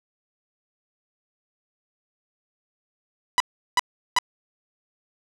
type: tone bursts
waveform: sawtooth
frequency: 987.8 Hz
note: B5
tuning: in tune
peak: -12 dBFS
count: 3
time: 3.38-4.186 s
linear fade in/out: 0 ms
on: 22 ms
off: 370 ms
effects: low-pass 8000 Hz 12 dB/octave